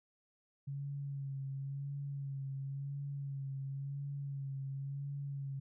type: tone with vibrato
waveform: sine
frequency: 138.59 Hz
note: C#3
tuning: in tune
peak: -38 dBFS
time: 0.67-5.6 s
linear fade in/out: 10 ms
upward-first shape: sine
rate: 0.95 Hz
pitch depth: 33 cents each way
effects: none